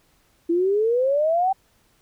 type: exponential sweep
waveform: sine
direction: up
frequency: 330.1 to 784 Hz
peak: -17 dBFS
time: 0.49-1.53 s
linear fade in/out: 10 ms
effects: pink hiss -62 dBFS RMS until 2.01 s